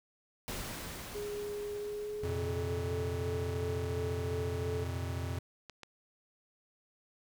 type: noise with exponential decay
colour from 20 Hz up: pink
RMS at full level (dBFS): -39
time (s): 0.48-4.81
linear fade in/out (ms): 0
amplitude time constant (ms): 940
type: tone with pitch glide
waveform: sine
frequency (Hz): 413.2 to 433.7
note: G#4 to A4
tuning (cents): -9 to -25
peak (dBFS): -36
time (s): 1.14-4.85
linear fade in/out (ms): 20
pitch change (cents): +84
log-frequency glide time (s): 1.76-2.91
type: chord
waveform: square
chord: F suspended fourth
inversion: none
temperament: equal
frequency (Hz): 87.31 / 116.54 / 130.81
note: F2 / Bb2 / C3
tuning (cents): 0 / 0 / 0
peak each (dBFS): -37 / -42 / -43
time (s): 2.23-5.39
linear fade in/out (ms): 5
type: clicks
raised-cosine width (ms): 0.2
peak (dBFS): -29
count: 2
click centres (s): 5.697 / 5.833
effects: none